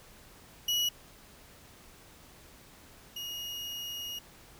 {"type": "tone pair in turn", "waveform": "35% pulse", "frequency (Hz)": [2917, 2872], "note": ["F#7", "F7"], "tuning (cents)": [-25, 48], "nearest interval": "unison", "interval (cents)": 27, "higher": "first", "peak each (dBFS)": [-25, -35], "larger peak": "first", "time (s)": [[0.68, 0.89], [3.16, 4.19]], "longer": "second", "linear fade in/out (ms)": 5, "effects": ["pink hiss -55 dBFS RMS until 4.59 s"]}